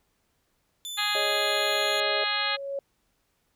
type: tone with pitch glide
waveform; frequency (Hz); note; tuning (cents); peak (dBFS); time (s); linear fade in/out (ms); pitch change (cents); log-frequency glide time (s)
sawtooth; 3512 to 3406; A7 to G#7; -4 to +43; -31; 0.85-2; 0; -53; 1.04-1.83
type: harmonic tone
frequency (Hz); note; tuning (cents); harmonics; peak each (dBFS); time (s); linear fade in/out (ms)
415.3; G#4; 0; 2 / 3 / 4 / 5 / 6 / 7 / 8 / 9 / 10; -35 / -33 / -32 / -34 / -34 / -36 / -33 / -35 / -32; 0.97-2.57; 20
type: chord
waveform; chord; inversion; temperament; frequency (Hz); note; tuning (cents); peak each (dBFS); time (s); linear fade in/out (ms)
sine; Ab suspended fourth; none; equal; 415.3 / 554.4 / 622.3; Ab4 / Db5 / Eb5; 0 / 0 / 0; -34 / -33 / -31; 1.15-2.24; 2
type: tone with exponential growth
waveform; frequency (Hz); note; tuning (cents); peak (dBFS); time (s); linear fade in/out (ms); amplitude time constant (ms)
sine; 554.4; C#5; 0; -27; 1.68-2.79; 2; 240
effects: pink hiss -72 dBFS RMS until 3.55 s